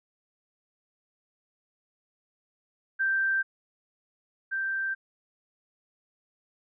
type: tone pair in turn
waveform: sine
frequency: 1568 / 1568 Hz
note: G6 / G6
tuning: 0 / 0 cents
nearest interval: unison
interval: 0 cents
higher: neither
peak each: -23 / -27 dBFS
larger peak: first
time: 2.99-3.43 / 4.51-4.95 s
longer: neither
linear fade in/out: 20 ms
effects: none